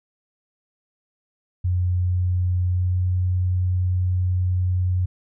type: tone with pitch glide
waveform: sine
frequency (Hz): 90.1 to 91.04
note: F#2 to F#2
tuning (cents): -45 to -28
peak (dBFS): -18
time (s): 1.64-5.06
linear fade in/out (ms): 10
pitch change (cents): +17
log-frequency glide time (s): 2.62-3.03
effects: none